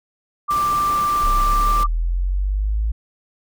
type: tone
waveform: sine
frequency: 1180 Hz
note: D6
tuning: 8 cents sharp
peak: -16 dBFS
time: 0.48-1.87 s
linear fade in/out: 20 ms
type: noise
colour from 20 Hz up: pink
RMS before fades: -31 dBFS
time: 0.5-1.84 s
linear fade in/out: 10 ms
type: linear sweep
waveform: sine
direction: up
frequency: 30.86 to 55.1 Hz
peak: -17 dBFS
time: 1.23-2.92 s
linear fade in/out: 10 ms
effects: none